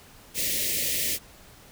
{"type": "band-stop noise", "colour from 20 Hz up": "white", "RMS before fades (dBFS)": -27, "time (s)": [0.34, 1.19], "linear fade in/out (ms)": 50, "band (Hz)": [620, 1800], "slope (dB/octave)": 96, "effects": ["pink hiss -51 dBFS RMS until 1.71 s"]}